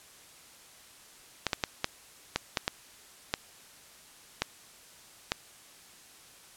clicks, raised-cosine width 0.2 ms, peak -9 dBFS, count 10, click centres 1.467 / 1.532 / 1.638 / 1.844 / 2.36 / 2.572 / 2.679 / 3.339 / 4.42 / 5.319 s, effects white hiss -54 dBFS RMS until 6.56 s + low-pass 11000 Hz 12 dB/octave

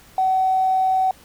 triangle tone with tanh clipping, 755 Hz, F#5, 35 cents sharp, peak -15 dBFS, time 0.18-1.11 s, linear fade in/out 2 ms, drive 2 dB, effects pink hiss -49 dBFS RMS until 1.24 s

